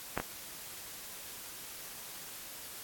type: clicks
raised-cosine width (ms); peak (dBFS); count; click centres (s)
0.5; -16 / -17; 2; 0.176 / 0.2
effects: white hiss -46 dBFS RMS until 2.83 s + AAC 64 kbps

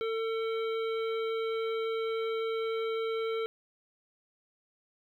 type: harmonic tone with a mistuned harmonic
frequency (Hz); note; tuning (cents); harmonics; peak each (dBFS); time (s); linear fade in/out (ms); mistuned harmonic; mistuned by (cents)
449.1; A4; +35; 1 / 3 / 5 / 7 / 9; -30 / -40 / -44 / -47 / -49; 0.01-3.46; 0; 9; -56
effects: 11-bit

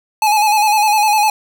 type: tone with vibrato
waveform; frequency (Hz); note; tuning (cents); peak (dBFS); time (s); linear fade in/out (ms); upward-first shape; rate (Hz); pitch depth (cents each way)
square; 848; G#5; +36; -11; 0.22-1.3; 2; square; 9.9; 40
effects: 8-bit

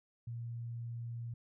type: tone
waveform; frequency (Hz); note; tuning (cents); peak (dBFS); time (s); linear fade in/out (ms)
sine; 117.5; A#2; +14; -39; 0.27-1.34; 5
effects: none

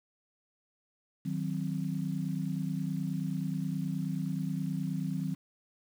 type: chord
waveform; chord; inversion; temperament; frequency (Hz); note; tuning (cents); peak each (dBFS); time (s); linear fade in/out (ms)
sine; C diminished; first; equal; 155.56 / 185 / 261.6; Eb3 / Gb3 / C4; 0 / 0 / 0; -34 / -34 / -38; 1.25-5.35; 10
effects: 9-bit

